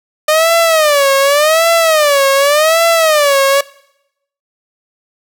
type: tone with vibrato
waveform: sawtooth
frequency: 605 Hz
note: D#5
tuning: 49 cents flat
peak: -4 dBFS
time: 0.28-3.61 s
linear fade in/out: 5 ms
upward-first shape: sine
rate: 0.87 Hz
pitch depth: 180 cents each way
effects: noise-tail reverb RT60 0.8 s tail -21 dB re dry